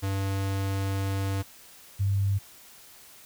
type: tone pair in turn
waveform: square / sine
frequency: 97.5 / 98.98 Hz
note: G2 / G2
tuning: -9 / +17 cents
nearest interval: unison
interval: 26 cents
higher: second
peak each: -27 / -22 dBFS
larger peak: second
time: 0.02-1.43 / 1.99-2.39 s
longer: first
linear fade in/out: 20 ms
effects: white hiss -51 dBFS RMS until 3.25 s